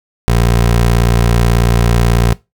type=tone; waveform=20% pulse; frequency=58.27 Hz; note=A#1; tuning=in tune; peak=-4 dBFS; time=0.28-2.33 s; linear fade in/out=0 ms; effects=noise-tail reverb RT60 0.2 s tail -19 dB re dry